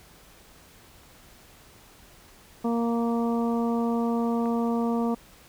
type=harmonic tone; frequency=233.1 Hz; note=A#3; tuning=in tune; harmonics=1 / 2 / 3 / 4 / 5; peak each=-24 / -30 / -34 / -36 / -38 dBFS; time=2.64-5.15 s; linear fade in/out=10 ms
type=click; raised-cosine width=0.5 ms; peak=-28 dBFS; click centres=4.458 s
effects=pink hiss -53 dBFS RMS until 5.48 s